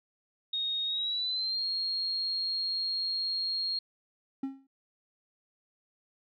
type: tone with pitch glide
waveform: sine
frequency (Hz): 3729 to 4259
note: A#7 to C8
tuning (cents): 0 to +30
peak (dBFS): -29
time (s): 0.53-3.79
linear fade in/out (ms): 5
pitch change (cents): +230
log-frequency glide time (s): 0.85-1.65
type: tone with exponential decay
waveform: triangle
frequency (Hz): 270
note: C#4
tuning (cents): -45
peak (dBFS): -26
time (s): 4.43-4.67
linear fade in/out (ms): 5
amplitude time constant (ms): 51
effects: none